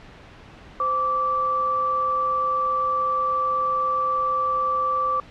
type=tone pair together; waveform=sine; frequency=518.1 / 1163 Hz; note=C5 / D6; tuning=-17 / -17 cents; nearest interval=octave + major second; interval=1400 cents; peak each=-30 / -20 dBFS; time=0.8-5.2 s; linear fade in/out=2 ms; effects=pink hiss -45 dBFS RMS until 5.3 s + low-pass 3000 Hz 12 dB/octave